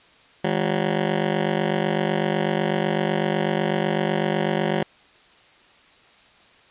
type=ring-modulated tone; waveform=15% pulse; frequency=185 Hz; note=F#3; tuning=in tune; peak=-11 dBFS; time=0.44-4.83 s; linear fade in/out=5 ms; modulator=24 Hz; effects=white hiss -53 dBFS RMS until 6.7 s + resampled to 8000 Hz